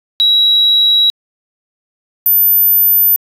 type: tone pair in turn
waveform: sine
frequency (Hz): 3877 / 13900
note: B7 / A9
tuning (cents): -33 / -22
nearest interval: octave + minor seventh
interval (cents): 2211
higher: second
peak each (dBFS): -6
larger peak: neither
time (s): 0.2-1.1 / 2.26-3.16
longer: neither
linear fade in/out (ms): 0
effects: tanh soft clip ceiling -2 dBFS

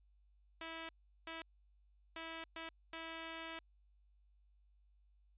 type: tone bursts at uneven times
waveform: 5% pulse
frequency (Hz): 326.6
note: E4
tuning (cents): -16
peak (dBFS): -33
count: 5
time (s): 0.61-0.89 / 1.27-1.42 / 2.16-2.44 / 2.56-2.69 / 2.93-3.59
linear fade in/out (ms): 2
effects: added 50 Hz sine -67 dBFS peak until 5.37 s + resampled to 8000 Hz

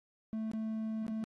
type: tone with dropouts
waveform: triangle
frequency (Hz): 220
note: A3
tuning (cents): 0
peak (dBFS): -32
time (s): 0.33-1.24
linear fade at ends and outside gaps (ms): 0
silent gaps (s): 0.515-0.535 / 1.066-1.081
effects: AAC 32 kbps

